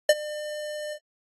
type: tone with ADSR envelope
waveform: square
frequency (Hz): 601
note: D5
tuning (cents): +40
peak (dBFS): -12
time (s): 0.09-0.99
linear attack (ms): 4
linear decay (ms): 43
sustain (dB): -20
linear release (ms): 72
effects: AAC 32 kbps